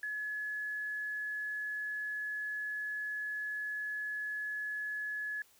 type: tone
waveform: sine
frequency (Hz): 1701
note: G#6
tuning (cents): +41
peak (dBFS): -35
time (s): 0.03-5.42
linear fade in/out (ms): 2
effects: white hiss -65 dBFS RMS until 5.59 s